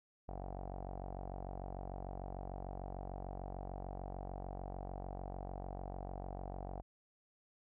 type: tone with low-pass filter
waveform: sawtooth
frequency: 46.71 Hz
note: F#1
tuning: 17 cents sharp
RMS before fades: -45 dBFS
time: 0.28-6.82 s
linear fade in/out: 10 ms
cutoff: 740 Hz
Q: 5.4
effects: none